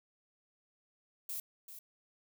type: noise with echo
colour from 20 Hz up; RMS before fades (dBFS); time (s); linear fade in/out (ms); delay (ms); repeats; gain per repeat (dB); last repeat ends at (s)
violet; -40; 1.29-1.4; 2; 390; 1; -10; 1.79
effects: none